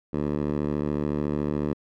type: tone with band-pass filter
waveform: 10% pulse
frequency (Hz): 73.9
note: D2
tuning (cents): +11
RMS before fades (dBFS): -27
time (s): 0.13-1.74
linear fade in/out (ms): 10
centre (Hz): 290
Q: 0.69
effects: none